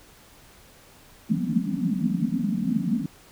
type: band-pass noise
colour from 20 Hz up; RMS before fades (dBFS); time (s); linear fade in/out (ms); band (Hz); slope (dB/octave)
pink; -25; 1.29-3.06; 5; 160 to 270; 96
effects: pink hiss -52 dBFS RMS until 3.31 s